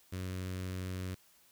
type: tone with notch filter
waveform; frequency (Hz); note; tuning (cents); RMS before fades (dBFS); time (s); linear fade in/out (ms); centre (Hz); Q
sawtooth; 92.5; F#2; 0; -39; 0.12-1.15; 10; 810; 1.2
effects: white hiss -65 dBFS RMS until 1.51 s